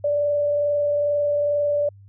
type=tone with frequency modulation; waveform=sine; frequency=583 Hz; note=D5; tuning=13 cents flat; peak=-18 dBFS; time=0.04-1.89 s; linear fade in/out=5 ms; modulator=22.3 Hz; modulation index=0.22; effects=added 99 Hz sine -44 dBFS peak until 2.08 s